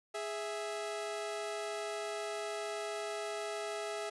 sawtooth tone pair together, 415.3 / 659.2 Hz, G#4 / E5, 0 / 0 cents, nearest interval minor sixth, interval 800 cents, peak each -36 / -36 dBFS, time 0.14-4.1 s, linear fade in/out 10 ms, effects resampled to 24000 Hz + 12-bit

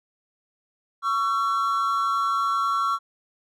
triangle tone pair together, 1117.5 / 1348 Hz, C#6 / E6, +14 / +38 cents, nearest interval minor third, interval 324 cents, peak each -22 dBFS, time 1.02-2.99 s, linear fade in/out 50 ms, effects none

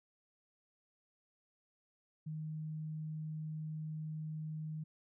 sine tone, 155.56 Hz, D#3, in tune, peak -39 dBFS, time 2.26-4.84 s, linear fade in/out 10 ms, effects none

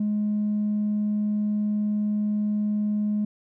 triangle tone with tanh clipping, 209.5 Hz, G#3, 15 cents sharp, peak -22 dBFS, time 0-3.25 s, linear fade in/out 5 ms, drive 5 dB, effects none

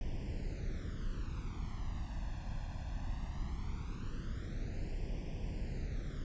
brown noise with flanger, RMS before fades -39 dBFS, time 0.01-6.24 s, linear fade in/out 2 ms, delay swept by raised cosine 0.37 to 1.17 ms, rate 0.19 Hz, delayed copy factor +0.95, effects resampled to 16000 Hz

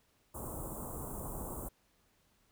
pink band-stop noise, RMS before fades -42 dBFS, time 0.34-1.69 s, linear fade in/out 10 ms, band 1200 to 7800 Hz, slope 48 dB/octave, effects pink hiss -72 dBFS RMS until 2.51 s

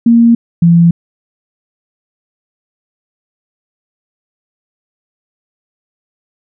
sine tone pair in turn, 233.1 / 169.6 Hz, A#3 / E3, 0 / +50 cents, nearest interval tritone, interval 550 cents, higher first, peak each -3 dBFS, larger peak neither, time 0.06-0.35 / 0.62-0.91 s, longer neither, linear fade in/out 5 ms, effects none

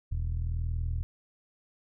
sawtooth tone with low-pass filter, 40.72 Hz, E1, 20 cents flat, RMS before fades -31 dBFS, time 0.11-1.03 s, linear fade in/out 0 ms, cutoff 100 Hz, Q 4.7, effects none

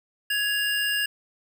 square tone pair together, 1668.5 / 2806 Hz, G#6 / F7, +8 / +8 cents, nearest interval major sixth, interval 900 cents, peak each -26 / -27 dBFS, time 0.3-1.06 s, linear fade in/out 5 ms, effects none

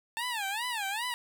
15% pulse tone with vibrato, 880 Hz, A5, in tune, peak -25 dBFS, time 0.17-1.14 s, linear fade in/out 0 ms, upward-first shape sine, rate 2.5 Hz, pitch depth 220 cents each way, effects none

